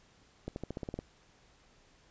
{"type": "accelerating click train", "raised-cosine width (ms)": 2, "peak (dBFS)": -24, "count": 9, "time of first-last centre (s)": [0.48, 0.99], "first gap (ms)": 81, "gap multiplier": 0.93, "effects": ["pink hiss -64 dBFS RMS until 2.1 s", "resampled to 16000 Hz"]}